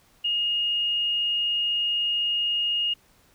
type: tone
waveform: sine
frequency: 2854 Hz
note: F7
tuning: 37 cents sharp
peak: -22 dBFS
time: 0.24-2.94 s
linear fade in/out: 10 ms
effects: pink hiss -60 dBFS RMS until 3.34 s